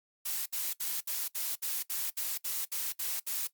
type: noise bursts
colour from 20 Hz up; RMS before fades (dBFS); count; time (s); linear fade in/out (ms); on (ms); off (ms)
blue; -34; 12; 0.25-3.474; 10; 210; 64
effects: noise-tail reverb RT60 0.1 s tail -17 dB re dry + Opus 48 kbps